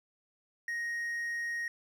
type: tone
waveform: triangle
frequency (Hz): 1873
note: A#6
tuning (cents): +8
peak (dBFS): -31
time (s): 0.68-1.68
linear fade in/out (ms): 2
effects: none